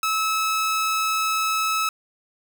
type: tone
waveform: sawtooth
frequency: 1298 Hz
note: E6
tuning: 27 cents flat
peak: -17 dBFS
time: 0.03-1.89 s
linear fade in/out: 2 ms
effects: none